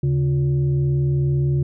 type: tone with frequency modulation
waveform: sine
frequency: 138.6 Hz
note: C#3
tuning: in tune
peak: -16 dBFS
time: 0.03-1.63 s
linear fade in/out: 5 ms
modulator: 215 Hz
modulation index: 0.47
effects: none